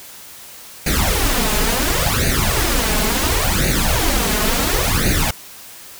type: noise with flanger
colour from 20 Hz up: pink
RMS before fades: -17 dBFS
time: 0.86-5.31 s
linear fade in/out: 5 ms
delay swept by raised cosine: 0.46 to 4.76 ms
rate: 0.71 Hz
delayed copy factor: +0.8
effects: white hiss -38 dBFS RMS until 5.99 s